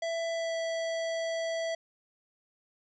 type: tone with pitch glide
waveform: square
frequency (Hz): 664 to 658.3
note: E5 to E5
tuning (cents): +12 to -3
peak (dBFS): -31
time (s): 0.02-1.75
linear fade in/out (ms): 5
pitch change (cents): -15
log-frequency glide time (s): 0.32-0.55
effects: resampled to 16000 Hz